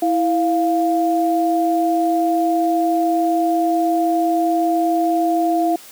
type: tone pair together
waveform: sine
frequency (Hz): 328.5 / 698.5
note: E4 / F5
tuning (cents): -6 / 0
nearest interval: octave + minor second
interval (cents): 1306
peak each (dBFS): -17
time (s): 0.02-5.76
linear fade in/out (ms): 5
effects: white hiss -41 dBFS RMS until 5.91 s + high-pass 200 Hz 12 dB/octave